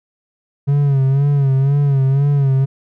triangle tone with vibrato, 138.59 Hz, C#3, in tune, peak -9 dBFS, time 0.67-2.66 s, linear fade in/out 20 ms, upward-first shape sine, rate 2 Hz, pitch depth 68 cents each way, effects none

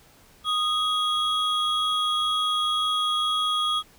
triangle tone pair together, 1244 / 3321 Hz, D#6 / G#7, -1 / -1 cents, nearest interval octave + perfect fourth, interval 1700 cents, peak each -23 dBFS, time 0.44-3.83 s, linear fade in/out 50 ms, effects pink hiss -55 dBFS RMS until 3.98 s

